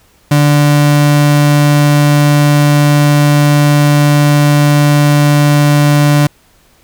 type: tone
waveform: 35% pulse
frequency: 146.4 Hz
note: D3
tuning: 5 cents flat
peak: -4 dBFS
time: 0.31-6.27 s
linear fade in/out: 5 ms
effects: pink hiss -49 dBFS RMS until 6.83 s